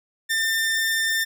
sawtooth tone, 1797 Hz, A6, 36 cents sharp, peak -17 dBFS, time 0.29-1.25 s, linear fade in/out 20 ms, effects none

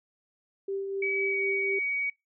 sine tone with tremolo, 392 Hz, G4, in tune, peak -28 dBFS, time 0.68-1.79 s, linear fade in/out 5 ms, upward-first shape triangle, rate 4 Hz, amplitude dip 40%
sine tone with pitch glide, 2279 to 2255 Hz, C#7 to C#7, +47 to +29 cents, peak -27 dBFS, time 1.02-2.1 s, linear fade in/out 5 ms, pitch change -18 cents, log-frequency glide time 1.29-1.36 s
effects noise-tail reverb RT60 0.2 s tail -24 dB re dry

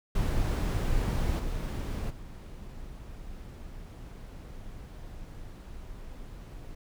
brown noise with level steps, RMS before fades -27 / -32 / -43 dBFS, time 0.15-6.75 s, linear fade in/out 5 ms, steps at 1.38 / 2.09 s, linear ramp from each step 20 ms, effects none

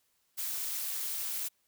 blue noise with amplitude modulation, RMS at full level -33 dBFS, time 0.37-1.49 s, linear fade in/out 20 ms, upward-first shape sine, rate 243 Hz, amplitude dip 55%, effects white hiss -74 dBFS RMS until 1.67 s

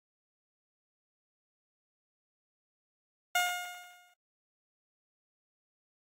15% pulse tone with exponential decay, 714 Hz, F5, 38 cents sharp, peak -18 dBFS, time 3.35-4.14 s, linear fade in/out 5 ms, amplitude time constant 170 ms, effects AAC 48 kbps

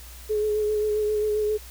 sine tone with vibrato, 424.1 Hz, G#4, 36 cents sharp, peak -21 dBFS, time 0.29-1.58 s, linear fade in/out 20 ms, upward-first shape sine, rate 7.5 Hz, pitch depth 23 cents each way, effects added 60 Hz sine -42 dBFS peak until 1.7 s + white hiss -46 dBFS RMS until 1.7 s

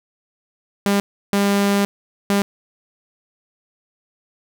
sawtooth tone bursts at uneven times, 200.6 Hz, G3, 40 cents sharp, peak -11 dBFS, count 3, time 0.86-1 / 1.33-1.85 / 2.3-2.42 s, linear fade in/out 0 ms, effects none

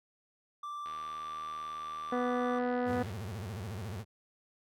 triangle tone, 1174.7 Hz, D6, in tune, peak -36 dBFS, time 0.63-2.59 s, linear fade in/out 5 ms
click train, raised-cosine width 0.3 ms, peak -34 dBFS, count 177, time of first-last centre 0.86-3.111 s, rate 78.2 Hz
harmonic tone, 246.9 Hz, B3, in tune, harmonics 1 / 2 / 3 / 4 / 5 / 6 / 7 / 8, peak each -33 / -33 / -37 / -46 / -45 / -45 / -48 / -51 dBFS, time 2.12-3.03 s, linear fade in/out 5 ms
35% pulse tone with vibrato, 101 Hz, G#2, 48 cents flat, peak -36 dBFS, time 2.85-4.05 s, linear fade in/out 50 ms, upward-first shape sine, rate 14 Hz, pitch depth 250 cents each way
effects none

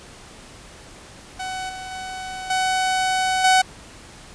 sawtooth tone with level steps, 750 Hz, F#5, 23 cents sharp, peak -23 / -28 / -26 / -15 / -9 dBFS, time 1.39-3.62 s, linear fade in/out 10 ms, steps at 1.69 / 1.91 / 2.5 / 3.44 s, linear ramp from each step 5 ms, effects pink hiss -43 dBFS RMS until 4.34 s + resampled to 22050 Hz

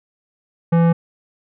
sine tone with tanh clipping, 167.9 Hz, E3, 32 cents sharp, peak -13 dBFS, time 0.72-0.93 s, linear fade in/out 10 ms, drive 16 dB, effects none

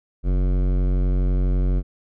sine tone with hard clipping, 46.04 Hz, F#1, 8 cents flat, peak -19 dBFS, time 0.23-1.83 s, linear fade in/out 50 ms, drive 16 dB, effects none

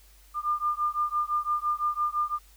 sine beating tone pair, 1200 / 1205.9 Hz, D6 / D6, +37 / +45 cents, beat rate 5.9 Hz, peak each -28 dBFS, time 0.34-2.39 s, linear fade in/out 50 ms, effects added 50 Hz sine -54 dBFS peak until 2.56 s + white hiss -59 dBFS RMS until 2.56 s

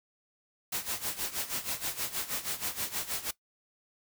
white noise with tremolo, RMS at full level -32 dBFS, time 0.72-3.31 s, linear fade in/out 5 ms, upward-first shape sine, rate 6.3 Hz, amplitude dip 80%, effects noise-tail reverb RT60 0.1 s tail -18 dB re dry

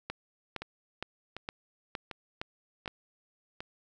two click trains, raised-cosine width 0.3 ms, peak -19 / -23 dBFS, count 7 / 5, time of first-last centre 0.1-2.878 / 0.62-3.605 s, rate 2.16 / 1.34 Hz, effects none

